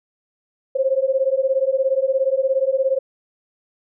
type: beating tone pair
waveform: sine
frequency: 524 / 541 Hz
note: C5 / C#5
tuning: +2 / -42 cents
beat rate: 17 Hz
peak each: -19 dBFS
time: 0.75-2.99 s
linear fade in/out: 10 ms
effects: none